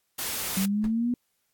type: noise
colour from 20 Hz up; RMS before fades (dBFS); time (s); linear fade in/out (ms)
white; -31; 0.18-0.66; 10
type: linear sweep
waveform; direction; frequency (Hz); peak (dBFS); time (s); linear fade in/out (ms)
sine; up; 187.7 to 246.9; -23; 0.57-1.14; 2
type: noise with exponential decay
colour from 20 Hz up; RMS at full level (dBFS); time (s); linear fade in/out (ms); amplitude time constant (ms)
brown; -29; 0.84-0.94; 1; 21
effects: white hiss -74 dBFS RMS until 1.53 s + AAC 64 kbps